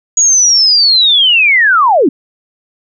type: linear sweep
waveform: sine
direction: down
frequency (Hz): 6800 to 236.5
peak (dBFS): -5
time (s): 0.17-2.09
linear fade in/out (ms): 5
effects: none